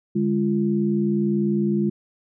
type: tone cluster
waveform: sine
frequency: 144.1 / 203.9 / 345 Hz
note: D3 / G#3 / F4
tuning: -33 / -32 / -21 cents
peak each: -28 / -20 / -24 dBFS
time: 0.15-1.9 s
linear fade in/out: 10 ms
effects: none